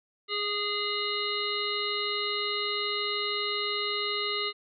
harmonic tone, 412.8 Hz, G#4, 10 cents flat, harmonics 1 / 3 / 5 / 7 / 9 / 10, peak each -35 / -35 / -35 / -35 / -35 / -35 dBFS, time 0.28-4.53 s, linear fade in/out 50 ms, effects none

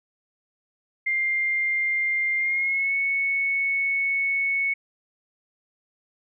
sine tone with pitch glide, 2100 to 2211 Hz, C7 to C#7, +6 to -5 cents, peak -21 dBFS, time 1.06-4.74 s, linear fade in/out 10 ms, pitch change +89 cents, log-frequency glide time 2.36-2.94 s, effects none

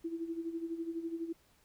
sine tone with tremolo, 331.6 Hz, E4, 10 cents sharp, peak -33 dBFS, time 0.04-1.33 s, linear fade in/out 10 ms, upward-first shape sine, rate 12 Hz, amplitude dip 70%, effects pink hiss -68 dBFS RMS until 1.64 s

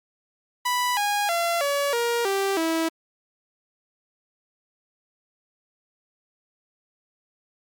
sawtooth tone with pitch steps, 987.8 / 821.1 / 682.5 / 567.3 / 471.6 / 392 / 325.9 Hz, B5 / G#5 / F5 / C#5 / A#4 / G4 / E4, 0 / -20 / -40 / +40 / +20 / 0 / -20 cents, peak -18 dBFS, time 0.65-2.89 s, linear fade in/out 10 ms, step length 320 ms, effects Opus 48 kbps

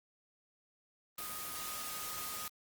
sine tone in noise, 1244.5 Hz, D#6, in tune, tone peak -47 dBFS, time 1.18-2.48 s, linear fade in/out 2 ms, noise white, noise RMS -42 dBFS, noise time 1.18-2.48 s, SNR -8 dB, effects Opus 24 kbps

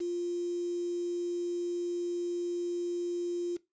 sine tone with quantisation, 349.2 Hz, F4, in tune, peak -30 dBFS, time 0-3.57 s, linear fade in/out 10 ms, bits 8, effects noise-tail reverb RT60 0.2 s tail -18 dB re dry + resampled to 16000 Hz

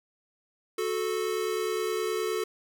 square tone pair together, 367.7 / 437.3 Hz, F#4 / A4, -11 / -11 cents, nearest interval minor third, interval 300 cents, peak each -32 / -30 dBFS, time 0.78-2.44 s, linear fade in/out 5 ms, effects none

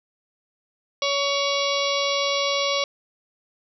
harmonic tone, 562 Hz, C#5, 24 cents sharp, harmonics 1 / 2 / 4 / 5 / 6 / 7 / 8 / 9 / 10, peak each -25 / -28 / -29 / -32 / -30 / -30 / -34 / -35 / -33 dBFS, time 1.02-2.84 s, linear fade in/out 2 ms, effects none

